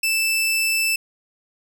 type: tone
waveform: sawtooth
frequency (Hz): 2644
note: E7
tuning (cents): +5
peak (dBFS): -15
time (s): 0.03-0.96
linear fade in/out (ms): 5
effects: none